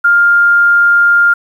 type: tone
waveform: sine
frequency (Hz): 1403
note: F6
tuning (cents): +8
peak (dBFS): -5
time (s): 0.04-1.34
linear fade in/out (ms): 10
effects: 7-bit